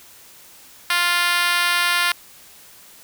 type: tone with high-pass filter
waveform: 5% pulse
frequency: 350 Hz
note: F4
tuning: 4 cents sharp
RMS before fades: -19 dBFS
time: 0.9-2.12 s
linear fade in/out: 2 ms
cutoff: 1200 Hz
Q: 1.4
effects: white hiss -46 dBFS RMS until 3.03 s